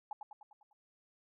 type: tone with echo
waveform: sine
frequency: 840 Hz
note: G#5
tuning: 19 cents sharp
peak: -37 dBFS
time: 0.11-0.13 s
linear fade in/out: 2 ms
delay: 100 ms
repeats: 6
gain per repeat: -5 dB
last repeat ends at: 0.73 s
effects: none